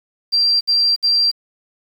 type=tone bursts; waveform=sine; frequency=4722 Hz; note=D8; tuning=9 cents sharp; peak=-12 dBFS; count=3; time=0.32-1.316 s; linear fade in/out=20 ms; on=290 ms; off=63 ms; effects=7-bit